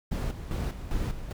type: noise with tremolo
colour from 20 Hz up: brown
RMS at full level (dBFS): -29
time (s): 0.11-1.33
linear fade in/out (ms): 10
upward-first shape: square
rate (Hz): 2.5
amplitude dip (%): 65
effects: none